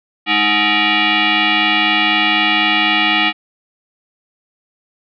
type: tone with frequency modulation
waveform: sine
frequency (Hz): 210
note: G#3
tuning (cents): +19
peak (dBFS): -11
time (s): 0.26-3.33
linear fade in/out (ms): 50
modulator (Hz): 524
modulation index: 6
effects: none